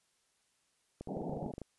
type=clicks; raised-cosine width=2 ms; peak=-29 dBFS; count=12; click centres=1.01 / 1.074 / 1.169 / 1.217 / 1.295 / 1.335 / 1.37 / 1.429 / 1.462 / 1.538 / 1.581 / 1.617 s
type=band-pass noise; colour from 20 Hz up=pink; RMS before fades=-40 dBFS; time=1.08-1.52 s; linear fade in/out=10 ms; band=140 to 850 Hz; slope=96 dB/octave
effects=white hiss -75 dBFS RMS until 1.78 s + resampled to 24000 Hz